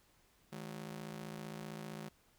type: ring-modulated tone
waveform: sawtooth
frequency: 183.4 Hz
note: F#3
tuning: 15 cents flat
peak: -37 dBFS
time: 0.52-2.09 s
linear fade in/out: 10 ms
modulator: 27.7 Hz
effects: pink hiss -70 dBFS RMS until 2.38 s